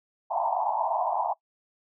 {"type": "band-pass noise", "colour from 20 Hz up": "white", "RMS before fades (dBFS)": -27, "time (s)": [0.3, 1.34], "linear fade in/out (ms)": 20, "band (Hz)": [650, 1000], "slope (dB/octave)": 96, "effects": ["noise-tail reverb RT60 0.1 s tail -22 dB re dry"]}